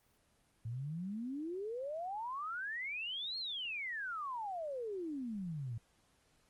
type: exponential two-way sweep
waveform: sine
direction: up then down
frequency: 108.7 to 4337 to 108.7 Hz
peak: -38 dBFS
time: 0.65-5.78 s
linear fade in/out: 5 ms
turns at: 3.38 s
effects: pink hiss -72 dBFS RMS until 6.49 s + Opus 24 kbps